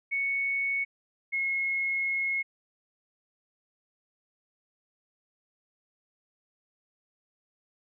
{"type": "tone pair in turn", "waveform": "sine", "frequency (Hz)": [2217, 2168], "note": ["C#7", "C#7"], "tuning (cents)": [0, -39], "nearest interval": "unison", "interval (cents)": 39, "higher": "first", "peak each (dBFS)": -26, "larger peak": "neither", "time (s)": [[0.11, 0.85], [1.32, 2.43]], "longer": "second", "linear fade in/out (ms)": 20, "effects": []}